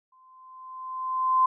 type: tone with exponential growth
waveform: sine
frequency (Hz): 1035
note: C6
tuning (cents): -19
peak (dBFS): -16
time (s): 0.12-1.46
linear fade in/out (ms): 5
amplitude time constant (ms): 290
effects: none

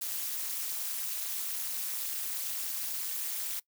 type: noise with amplitude modulation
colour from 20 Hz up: blue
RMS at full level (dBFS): -31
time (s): 0.01-3.6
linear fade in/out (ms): 10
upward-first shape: sine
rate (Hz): 229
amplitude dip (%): 100
effects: noise-tail reverb RT60 0.1 s tail -21 dB re dry

